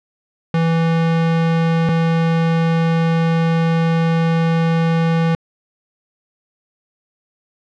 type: tone pair in turn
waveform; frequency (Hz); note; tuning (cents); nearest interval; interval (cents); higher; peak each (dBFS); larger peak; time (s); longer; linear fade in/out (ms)
square; 164.81 / 164.81; E3 / E3; 0 / 0; unison; 0; neither; -14; neither; 0.54-1.89 / 1.89-5.35; second; 2
effects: low-pass 3000 Hz 12 dB/octave